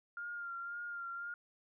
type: tone with vibrato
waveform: sine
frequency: 1400 Hz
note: F6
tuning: 4 cents sharp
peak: -40 dBFS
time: 0.17-1.34 s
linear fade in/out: 2 ms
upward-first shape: sine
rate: 1.9 Hz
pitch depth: 29 cents each way
effects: none

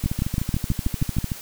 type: two click trains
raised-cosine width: 5 ms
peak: -9 / -12 dBFS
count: 8 / 18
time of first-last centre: 0.06-1.185 / 0.04-1.318 s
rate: 6.22 / 13.3 Hz
effects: white hiss -39 dBFS RMS until 1.41 s

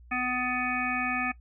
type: harmonic tone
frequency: 250 Hz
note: B3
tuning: 21 cents sharp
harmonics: 1 / 3 / 5 / 7 / 9 / 10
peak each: -34 / -34 / -34 / -34 / -34 / -34 dBFS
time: 0.11-1.32 s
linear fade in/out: 10 ms
effects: noise-tail reverb RT60 0.1 s tail -18 dB re dry + added 60 Hz sine -49 dBFS peak until 1.4 s

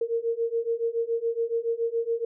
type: beating tone pair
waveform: sine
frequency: 458.2 / 465.3 Hz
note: A#4 / A#4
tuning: -30 / -3 cents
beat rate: 7.1 Hz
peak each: -28 / -27 dBFS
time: 0.01-2.25 s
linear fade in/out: 5 ms
effects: none

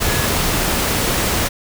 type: tone in noise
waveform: sine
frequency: 1684 Hz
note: G#6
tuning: 24 cents sharp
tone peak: -27 dBFS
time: 0.06-0.27 s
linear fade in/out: 20 ms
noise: pink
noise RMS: -18 dBFS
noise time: 0-1.49 s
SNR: -12 dB
effects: none

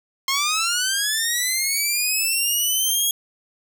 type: linear sweep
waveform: 10% pulse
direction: up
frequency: 1059 to 3322 Hz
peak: -11 dBFS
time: 0.28-3.11 s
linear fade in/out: 2 ms
effects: none

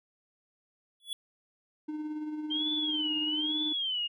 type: tone with exponential growth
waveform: square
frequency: 3400 Hz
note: G#7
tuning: 40 cents sharp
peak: -30 dBFS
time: 1-1.13 s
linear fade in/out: 1 ms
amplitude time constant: 27 ms
type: tone with tremolo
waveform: triangle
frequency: 304.8 Hz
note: D#4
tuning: 36 cents flat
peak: -30 dBFS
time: 1.88-3.73 s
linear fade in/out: 10 ms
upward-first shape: sine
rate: 18 Hz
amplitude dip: 40%
type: tone with vibrato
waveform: sine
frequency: 3138 Hz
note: G7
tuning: 1 cent sharp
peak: -29 dBFS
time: 2.5-4.08 s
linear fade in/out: 20 ms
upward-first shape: sine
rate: 1.1 Hz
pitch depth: 170 cents each way
effects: none

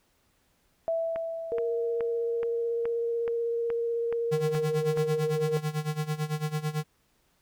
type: tone with exponential decay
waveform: sine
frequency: 659.3 Hz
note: E5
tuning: in tune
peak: -24 dBFS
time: 0.88-3.37 s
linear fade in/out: 0 ms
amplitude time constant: 540 ms
type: click train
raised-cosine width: 0.5 ms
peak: -23 dBFS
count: 10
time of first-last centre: 1.16-4.974 s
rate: 2.36 Hz
type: tone with vibrato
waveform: sine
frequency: 466.2 Hz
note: A#4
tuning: in tune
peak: -26 dBFS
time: 1.52-5.57 s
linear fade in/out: 0 ms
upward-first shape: sine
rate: 16 Hz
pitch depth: 10 cents each way
type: tone with tremolo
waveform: square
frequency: 152.9 Hz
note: D#3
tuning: 30 cents flat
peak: -26 dBFS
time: 4.31-6.84 s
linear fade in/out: 20 ms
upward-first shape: sine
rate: 9 Hz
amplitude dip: 85%
effects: pink hiss -69 dBFS RMS until 7.41 s

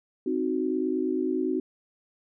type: chord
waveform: sine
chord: C diminished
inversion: none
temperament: equal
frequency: 261.6 / 311.1 / 370 Hz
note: C4 / Eb4 / Gb4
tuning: 0 / 0 / 0 cents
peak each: -29 / -29 / -28 dBFS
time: 0.26-1.6 s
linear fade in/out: 5 ms
effects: none

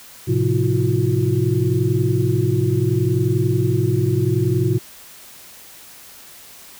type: tone cluster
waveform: sine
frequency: 109.1 / 129.8 / 173.3 / 331.1 / 362.1 Hz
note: A2 / C3 / F3 / E4 / F#4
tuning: -14 / -13 / -13 / +8 / -37 cents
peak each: -20 / -19 / -27 / -25 / -22 dBFS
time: 0.27-4.79 s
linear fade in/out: 20 ms
effects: white hiss -42 dBFS RMS until 6.79 s

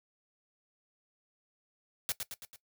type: noise with echo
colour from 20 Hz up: white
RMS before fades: -32 dBFS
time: 2.09-2.12 s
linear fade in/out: 0 ms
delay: 110 ms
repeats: 4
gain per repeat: -5 dB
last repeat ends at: 2.56 s
effects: noise-tail reverb RT60 0.1 s tail -17 dB re dry

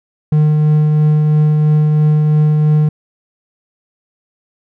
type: tone with tremolo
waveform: triangle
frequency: 152 Hz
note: D#3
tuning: 40 cents flat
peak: -5 dBFS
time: 0.32-2.89 s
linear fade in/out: 5 ms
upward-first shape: triangle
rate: 3 Hz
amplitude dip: 25%
effects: none

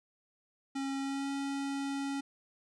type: tone with pitch glide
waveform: square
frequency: 272.7 to 277 Hz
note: C#4 to C#4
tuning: -28 to -1 cents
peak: -34 dBFS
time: 0.75-2.21 s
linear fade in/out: 10 ms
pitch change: +27 cents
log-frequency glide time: 1-1.3 s
effects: resampled to 22050 Hz

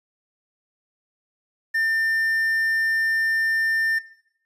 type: tone with quantisation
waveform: triangle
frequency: 1800 Hz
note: A6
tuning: 39 cents sharp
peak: -18 dBFS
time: 1.74-3.99 s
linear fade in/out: 10 ms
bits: 8
effects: noise-tail reverb RT60 0.7 s tail -17 dB re dry + resampled to 32000 Hz

